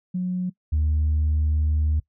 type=tone pair in turn; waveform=sine; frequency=181.8 / 76.44 Hz; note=F#3 / D#2; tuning=-30 / -30 cents; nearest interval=octave + minor third; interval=1500 cents; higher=first; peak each=-22 / -17 dBFS; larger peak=second; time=0.14-0.5 / 0.72-2 s; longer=second; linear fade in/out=10 ms; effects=noise-tail reverb RT60 0.1 s tail -21 dB re dry + tanh soft clip ceiling -16 dBFS